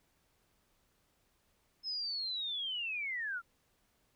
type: linear sweep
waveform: sine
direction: down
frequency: 5210 to 1335 Hz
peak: -35 dBFS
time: 1.83-3.42 s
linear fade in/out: 50 ms
effects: pink hiss -74 dBFS RMS until 4.15 s